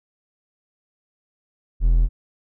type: tone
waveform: triangle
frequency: 41.7 Hz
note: E1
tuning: 21 cents sharp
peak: -11 dBFS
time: 1.8-2.09 s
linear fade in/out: 50 ms
effects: none